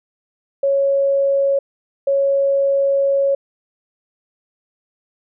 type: tone bursts at uneven times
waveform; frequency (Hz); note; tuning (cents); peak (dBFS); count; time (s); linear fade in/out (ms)
sine; 553; C#5; -4; -13; 2; 0.63-1.59 / 2.07-3.35; 5
effects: none